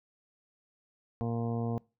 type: harmonic tone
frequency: 116.54 Hz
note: A#2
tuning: in tune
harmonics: 1 / 2 / 3 / 4 / 5 / 6 / 7 / 8 / 9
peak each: -33 / -34 / -45 / -38 / -50 / -42 / -50 / -51 / -51 dBFS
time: 1.21-1.78 s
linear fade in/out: 0 ms
effects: noise-tail reverb RT60 0.3 s tail -24 dB re dry